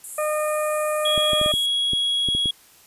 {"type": "band-pass noise", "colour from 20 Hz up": "white", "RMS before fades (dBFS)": -37, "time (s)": [0.04, 1.66], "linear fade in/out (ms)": 0, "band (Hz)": [7200, 12000], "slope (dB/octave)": 96}
{"type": "harmonic tone", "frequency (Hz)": 609, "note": "D#5", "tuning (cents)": -37, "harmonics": [1, 2, 3, 4], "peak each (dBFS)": [-22, -27, -37, -35], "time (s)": [0.18, 1.52], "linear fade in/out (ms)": 5}
{"type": "tone", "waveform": "triangle", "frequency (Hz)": 3322, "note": "G#7", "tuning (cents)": 0, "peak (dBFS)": -18, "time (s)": [1.05, 2.51], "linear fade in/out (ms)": 5}
{"type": "clicks", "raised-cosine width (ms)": 3, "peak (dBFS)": -17, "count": 9, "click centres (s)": [1.178, 1.333, 1.414, 1.461, 1.539, 1.934, 2.287, 2.35, 2.458]}
{"effects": ["white hiss -52 dBFS RMS until 2.86 s", "resampled to 32000 Hz"]}